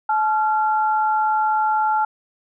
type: tone pair together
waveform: sine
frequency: 862 / 1378.1 Hz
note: A5 / F6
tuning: -36 / -23 cents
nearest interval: minor sixth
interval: 813 cents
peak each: -17 / -23 dBFS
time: 0.09-2.05 s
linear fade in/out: 5 ms
effects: none